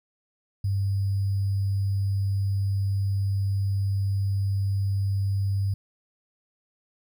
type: tone with sample-and-hold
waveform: sine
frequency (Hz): 98.3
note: G2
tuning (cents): +5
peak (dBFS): -22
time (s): 0.64-5.74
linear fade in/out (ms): 5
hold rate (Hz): 4900
effects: none